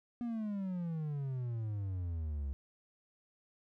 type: exponential sweep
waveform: triangle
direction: down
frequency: 243.2 to 67.2 Hz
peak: -33 dBFS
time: 0.21-2.53 s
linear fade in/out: 0 ms
effects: none